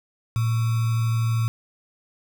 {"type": "tone with sample-and-hold", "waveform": "sine", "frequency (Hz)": 114.1, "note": "A#2", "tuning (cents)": -37, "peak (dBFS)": -19, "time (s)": [0.36, 1.48], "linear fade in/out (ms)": 0, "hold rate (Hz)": 1225, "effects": []}